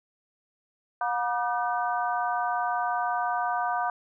harmonic tone with a mistuned harmonic, 240 Hz, B3, 49 cents flat, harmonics 3 / 4 / 5 / 6, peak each -28 / -30 / -32 / -34 dBFS, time 1.01-3.9 s, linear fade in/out 2 ms, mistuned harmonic 6, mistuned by +100 cents, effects none

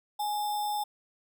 sine tone with sample-and-hold, 833 Hz, G#5, 5 cents sharp, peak -28 dBFS, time 0.19-0.84 s, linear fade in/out 10 ms, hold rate 4410 Hz, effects none

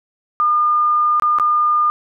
sine tone with dropouts, 1211 Hz, D#6, 47 cents flat, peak -12 dBFS, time 0.4-1.9 s, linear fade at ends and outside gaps 0 ms, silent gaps 1.198-1.222 / 1.386-1.398 s, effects none

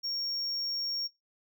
triangle tone, 5540 Hz, F8, 15 cents flat, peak -30 dBFS, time 0.03-1.08 s, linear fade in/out 20 ms, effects noise-tail reverb RT60 0.2 s tail -21 dB re dry

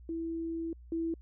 sine tone pair in turn, 329.6 / 329.6 Hz, E4 / E4, 0 / 0 cents, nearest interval unison, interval 0 cents, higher neither, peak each -33 / -30 dBFS, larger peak second, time 0.09-0.73 / 0.92-1.14 s, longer first, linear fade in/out 2 ms, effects added 60 Hz sine -49 dBFS peak until 1.21 s

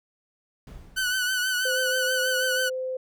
brown noise with exponential decay, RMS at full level -37 dBFS, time 0.67-1.64 s, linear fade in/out 2 ms, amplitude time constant 210 ms
sawtooth tone with vibrato, 1499 Hz, F#6, 22 cents sharp, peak -20 dBFS, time 0.96-2.7 s, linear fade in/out 20 ms, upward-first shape triangle, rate 6.2 Hz, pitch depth 55 cents each way
sine tone, 516 Hz, C5, 24 cents flat, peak -27 dBFS, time 1.65-2.97 s, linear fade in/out 5 ms
effects none

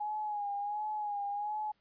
sine tone with vibrato, 830 Hz, G#5, 1 cent flat, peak -33 dBFS, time 0-1.72 s, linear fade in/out 10 ms, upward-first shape sine, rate 1.4 Hz, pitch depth 49 cents each way, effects pink hiss -75 dBFS RMS until 1.8 s + resampled to 11025 Hz

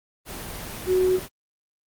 sine tone in noise, 370 Hz, F#4, in tune, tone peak -17 dBFS, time 0.86-1.2 s, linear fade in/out 50 ms, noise pink, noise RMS -35 dBFS, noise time 0.25-1.29 s, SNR +15 dB, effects Opus 24 kbps

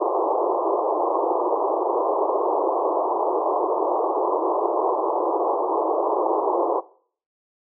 pink band-pass noise, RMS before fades -22 dBFS, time 0-6.81 s, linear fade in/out 20 ms, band 330 to 1100 Hz, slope 96 dB/octave, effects noise-tail reverb RT60 0.5 s tail -19 dB re dry

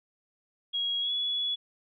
sine tone with pitch glide, 3300 to 3393 Hz, G#7 to G#7, -12 to +36 cents, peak -27 dBFS, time 0.73-1.56 s, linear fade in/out 20 ms, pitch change +48 cents, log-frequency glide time 1.01-1.12 s, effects none

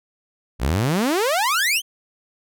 sawtooth exponential sweep, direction up, 54 to 3237 Hz, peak -14 dBFS, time 0.59-1.82 s, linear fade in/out 50 ms, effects none

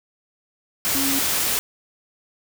sine tone in noise, 274.5 Hz, C#4, 17 cents flat, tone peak -24 dBFS, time 0.95-1.19 s, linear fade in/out 0 ms, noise white, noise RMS -22 dBFS, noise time 0.85-1.59 s, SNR -5 dB, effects none

